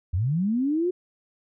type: linear sweep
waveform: sine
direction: up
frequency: 77.78 to 370 Hz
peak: -21 dBFS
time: 0.13-0.91 s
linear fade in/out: 10 ms
effects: none